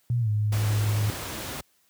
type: tone with pitch glide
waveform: sine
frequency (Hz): 120 to 105.68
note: B2 to G#2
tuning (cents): -49 to +31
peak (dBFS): -21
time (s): 0.1-1.1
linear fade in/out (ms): 0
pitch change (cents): -220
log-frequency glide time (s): 0.2-0.29
type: noise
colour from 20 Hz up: pink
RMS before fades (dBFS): -34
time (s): 0.52-1.61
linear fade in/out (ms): 5
effects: white hiss -66 dBFS RMS until 1.89 s + high-pass 60 Hz 12 dB/octave